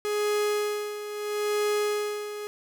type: tone with tremolo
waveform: 45% pulse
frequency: 417.4 Hz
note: G#4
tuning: 9 cents sharp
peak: -23 dBFS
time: 0.05-2.47 s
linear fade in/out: 0 ms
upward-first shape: sine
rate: 0.76 Hz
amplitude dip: 70%
effects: none